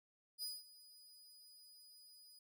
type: tone with ADSR envelope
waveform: sawtooth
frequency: 4953 Hz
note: D#8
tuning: 9 cents flat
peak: -38 dBFS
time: 0.38-2.39 s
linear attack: 49 ms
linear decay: 200 ms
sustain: -19 dB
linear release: 4 ms
effects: none